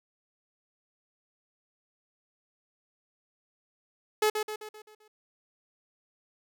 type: tone with echo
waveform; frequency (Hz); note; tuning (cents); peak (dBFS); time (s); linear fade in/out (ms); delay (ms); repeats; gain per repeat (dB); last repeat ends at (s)
sawtooth; 427.6; A4; -49; -18; 4.22-4.3; 5; 130; 6; -6; 5.08
effects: none